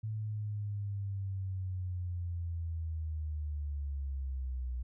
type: linear sweep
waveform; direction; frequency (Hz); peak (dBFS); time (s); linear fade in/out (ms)
sine; down; 109.5 to 61; -34; 0.03-4.83; 10
effects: none